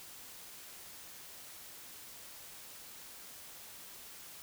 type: silence
effects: white hiss -51 dBFS RMS until 4.42 s